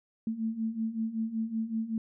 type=beating tone pair; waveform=sine; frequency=220 / 225.3 Hz; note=A3 / A3; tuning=0 / +41 cents; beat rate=5.3 Hz; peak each=-35 / -31 dBFS; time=0.27-1.98 s; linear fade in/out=2 ms; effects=none